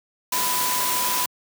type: tone in noise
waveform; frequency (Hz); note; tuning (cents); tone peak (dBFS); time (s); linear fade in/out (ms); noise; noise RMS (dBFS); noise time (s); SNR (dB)
sine; 995; B5; +13; -26; 0.32-1.26; 5; white; -24; 0.32-1.26; -5
effects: high-pass 150 Hz 12 dB/octave